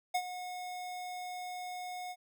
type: tone with ADSR envelope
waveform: square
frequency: 726 Hz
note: F#5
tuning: 33 cents flat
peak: -28 dBFS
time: 0.14-2.16 s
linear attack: 11 ms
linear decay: 64 ms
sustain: -12 dB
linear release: 51 ms
effects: none